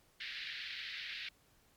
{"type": "band-pass noise", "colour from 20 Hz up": "pink", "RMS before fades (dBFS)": -44, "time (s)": [0.2, 1.29], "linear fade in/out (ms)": 5, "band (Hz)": [1700, 4500], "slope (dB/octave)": 48, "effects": ["pink hiss -69 dBFS RMS until 1.76 s", "MP3 96 kbps"]}